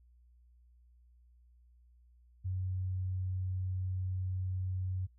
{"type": "tone", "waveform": "sine", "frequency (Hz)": 92.9, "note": "F#2", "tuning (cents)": 7, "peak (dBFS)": -33, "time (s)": [2.44, 5.07], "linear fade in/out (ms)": 20, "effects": ["noise-tail reverb RT60 0.1 s tail -20 dB re dry", "added 60 Hz sine -60 dBFS peak until 5.18 s"]}